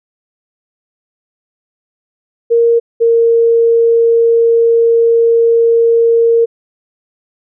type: tone pair in turn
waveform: sine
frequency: 466.2 / 462.2 Hz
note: A#4 / A#4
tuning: 0 / -15 cents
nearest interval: unison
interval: 15 cents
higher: first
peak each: -6 dBFS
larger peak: neither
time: 2.5-2.8 / 3-6.46 s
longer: second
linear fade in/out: 20 ms
effects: none